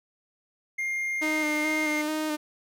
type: tone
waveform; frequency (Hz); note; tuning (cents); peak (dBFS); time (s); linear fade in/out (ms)
triangle; 2118; C7; +21; -25; 0.78-2.02; 10
type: tone with vibrato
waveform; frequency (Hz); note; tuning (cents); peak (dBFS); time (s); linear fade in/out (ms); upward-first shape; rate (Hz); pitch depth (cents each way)
sawtooth; 306.2; D#4; -28; -23; 1.21-2.37; 20; square; 2.3; 21
effects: none